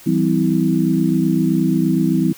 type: tone cluster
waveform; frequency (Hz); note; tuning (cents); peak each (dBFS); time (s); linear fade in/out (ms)
sine; 165.1 / 193.3 / 256.3 / 323.3; E3 / G3 / C4 / E4; +3 / -24 / -36 / -34; -19; 0.06-2.33; 10
effects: white hiss -42 dBFS RMS until 2.37 s